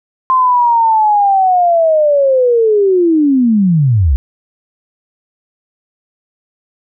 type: linear sweep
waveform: sine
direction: down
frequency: 1046.5 to 58.5 Hz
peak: -7 dBFS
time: 0.3-4.16 s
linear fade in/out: 0 ms
effects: none